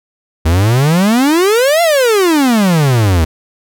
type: exponential two-way sweep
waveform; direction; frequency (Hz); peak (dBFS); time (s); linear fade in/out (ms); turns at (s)
45% pulse; up then down; 76.4 to 698.5 to 76.4; -8; 0.45-3.25; 10; 1.82
effects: none